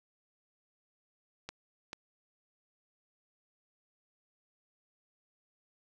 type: clicks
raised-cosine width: 0.2 ms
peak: -23 dBFS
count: 2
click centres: 1.49 / 1.931 s
effects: none